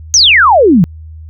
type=exponential sweep; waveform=sine; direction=down; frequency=6530 to 155 Hz; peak=-3 dBFS; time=0.14-0.84 s; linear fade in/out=0 ms; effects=added 79 Hz sine -27 dBFS peak until 1.29 s